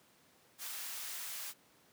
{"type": "high-pass noise", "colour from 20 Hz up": "white", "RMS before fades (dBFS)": -43, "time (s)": [0.58, 1.54], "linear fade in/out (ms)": 50, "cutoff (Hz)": 920, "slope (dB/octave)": 12, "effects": ["pink hiss -66 dBFS RMS until 1.92 s", "high-pass 150 Hz 12 dB/octave"]}